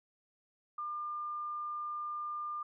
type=tone; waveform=sine; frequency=1200 Hz; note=D6; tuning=37 cents sharp; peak=-36 dBFS; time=0.78-2.63 s; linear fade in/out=5 ms; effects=none